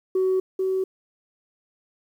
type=tone pair in turn; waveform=sine; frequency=375.4 / 378.2 Hz; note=F#4 / F#4; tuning=+25 / +38 cents; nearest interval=unison; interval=13 cents; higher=second; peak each=-17 / -20 dBFS; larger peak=first; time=0.15-0.4 / 0.59-0.84 s; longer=neither; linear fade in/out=5 ms; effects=tanh soft clip ceiling -16 dBFS + 9-bit